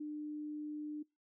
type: tone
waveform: sine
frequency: 300 Hz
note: D4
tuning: 37 cents sharp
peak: -39 dBFS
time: 0-1.03 s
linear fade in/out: 10 ms
effects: noise-tail reverb RT60 0.2 s tail -22 dB re dry